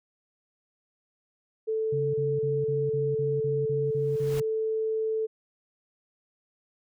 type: tone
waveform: sine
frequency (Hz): 440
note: A4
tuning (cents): 0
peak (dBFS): -25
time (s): 1.67-5.27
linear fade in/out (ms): 20
type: tone bursts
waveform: sine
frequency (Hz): 139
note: C#3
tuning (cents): +5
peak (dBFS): -29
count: 10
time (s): 1.92-4.417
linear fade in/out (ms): 10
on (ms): 220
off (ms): 33
type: noise with exponential growth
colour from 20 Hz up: pink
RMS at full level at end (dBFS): -38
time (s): 3.84-4.4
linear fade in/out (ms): 2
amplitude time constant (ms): 120
effects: none